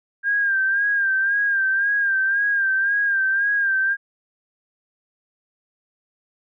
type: tone with vibrato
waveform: sine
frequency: 1600 Hz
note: G6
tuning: 35 cents sharp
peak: -17 dBFS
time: 0.23-3.97 s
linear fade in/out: 50 ms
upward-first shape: sine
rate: 1.9 Hz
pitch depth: 55 cents each way
effects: none